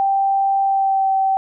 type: tone with pitch glide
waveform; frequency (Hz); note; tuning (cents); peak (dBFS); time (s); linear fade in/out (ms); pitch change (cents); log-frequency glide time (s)
sine; 784 to 771.9; G5 to G5; 0 to -27; -14; 0-1.37; 0; -27; 0.63-1.11
effects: none